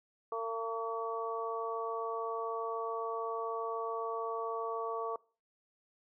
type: harmonic tone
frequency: 227 Hz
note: A#3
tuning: 46 cents flat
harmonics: 2 / 3 / 4 / 5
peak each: -37 / -42 / -43 / -38 dBFS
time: 0.32-5.16 s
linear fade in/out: 2 ms
effects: noise-tail reverb RT60 0.4 s tail -23 dB re dry